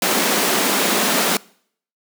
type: high-pass noise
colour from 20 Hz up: pink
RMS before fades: -18 dBFS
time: 0.02-1.37 s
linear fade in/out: 2 ms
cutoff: 190 Hz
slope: 48 dB/octave
effects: noise-tail reverb RT60 0.6 s tail -24 dB re dry